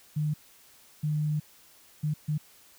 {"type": "tone bursts at uneven times", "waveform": "sine", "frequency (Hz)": 151.2, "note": "D#3", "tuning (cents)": -49, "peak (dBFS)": -25, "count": 4, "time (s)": [[0.16, 0.34], [1.03, 1.4], [2.03, 2.14], [2.28, 2.38]], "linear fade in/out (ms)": 10, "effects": ["white hiss -57 dBFS RMS until 2.78 s"]}